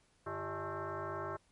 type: tone with frequency modulation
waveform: sine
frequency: 343.1 Hz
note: F4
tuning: 31 cents flat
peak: -37 dBFS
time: 0.26-1.37 s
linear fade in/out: 10 ms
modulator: 246 Hz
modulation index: 4.6
effects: pink hiss -71 dBFS RMS until 1.51 s + MP3 48 kbps